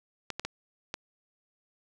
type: clicks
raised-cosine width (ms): 0.2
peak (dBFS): -16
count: 4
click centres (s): 0.303 / 0.396 / 0.45 / 0.941
effects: none